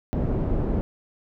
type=low-pass noise; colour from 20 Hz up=pink; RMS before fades=-24 dBFS; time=0.13-0.81 s; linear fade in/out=0 ms; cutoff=450 Hz; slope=12 dB/octave; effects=none